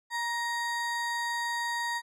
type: ring-modulated tone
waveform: square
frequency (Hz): 1410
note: F6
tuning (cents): +16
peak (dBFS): -27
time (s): 0.1-2.02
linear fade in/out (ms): 50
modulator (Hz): 463
effects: low-pass 10000 Hz 12 dB/octave